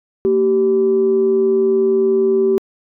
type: tone pair together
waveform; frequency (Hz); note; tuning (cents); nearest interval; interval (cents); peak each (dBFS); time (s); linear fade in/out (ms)
sine; 230 / 386.8; A#3 / G4; -23 / -23; major sixth; 900; -20 / -11; 0.25-2.58; 0
effects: tanh soft clip ceiling -6 dBFS